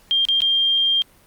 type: tone with dropouts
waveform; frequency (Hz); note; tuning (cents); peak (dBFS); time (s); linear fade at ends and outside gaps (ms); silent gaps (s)
sine; 3195; G7; +32; -15; 0.11-1.02; 0; 0.252-0.286 / 0.405-0.419
effects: pink hiss -53 dBFS RMS until 1.26 s + Opus 48 kbps